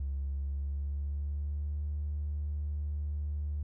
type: tone with pitch glide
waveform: triangle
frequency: 68.9 to 73.85 Hz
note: C#2 to D2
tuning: -10 to +10 cents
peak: -28 dBFS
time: 0-3.63 s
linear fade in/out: 5 ms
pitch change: +120 cents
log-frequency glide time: 0.21-1.8 s
effects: tanh soft clip ceiling -29 dBFS